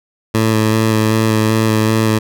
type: tone with vibrato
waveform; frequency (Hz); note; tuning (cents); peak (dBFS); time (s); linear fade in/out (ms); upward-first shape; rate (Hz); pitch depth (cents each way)
15% pulse; 110; A2; 0; -5; 0.34-2.19; 10; square; 2.6; 13
effects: none